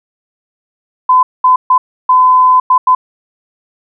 sine tone bursts at uneven times, 1015 Hz, B5, 47 cents sharp, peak -4 dBFS, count 6, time 1.09-1.23 / 1.44-1.56 / 1.7-1.78 / 2.09-2.6 / 2.7-2.78 / 2.87-2.95 s, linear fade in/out 5 ms, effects none

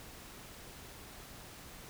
silence, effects pink hiss -51 dBFS RMS until 1.89 s

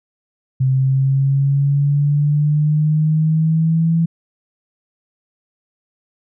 sine exponential sweep, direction up, 130.81 to 166.3 Hz, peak -12 dBFS, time 0.6-4.06 s, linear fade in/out 10 ms, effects none

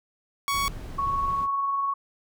sawtooth tone, 1118 Hz, C#6, 14 cents sharp, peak -20 dBFS, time 0.48-0.68 s, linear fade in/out 0 ms
brown noise, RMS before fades -36 dBFS, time 0.51-1.48 s, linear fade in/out 50 ms
sine tone with tremolo, 1108.7 Hz, C#6, in tune, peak -22 dBFS, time 0.98-1.94 s, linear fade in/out 10 ms, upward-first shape sine, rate 20 Hz, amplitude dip 30%
effects none

